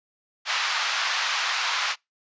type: band-pass noise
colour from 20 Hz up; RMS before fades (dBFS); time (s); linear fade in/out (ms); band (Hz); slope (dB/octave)
pink; -26; 0.45-1.96; 50; 970 to 5500; 24
effects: noise-tail reverb RT60 0.2 s tail -26 dB re dry + resampled to 16000 Hz